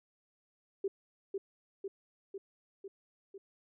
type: tone with echo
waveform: sine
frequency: 392 Hz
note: G4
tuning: in tune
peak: -30 dBFS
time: 0.84-0.88 s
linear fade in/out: 5 ms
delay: 500 ms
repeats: 5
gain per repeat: -3 dB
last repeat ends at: 3.38 s
effects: none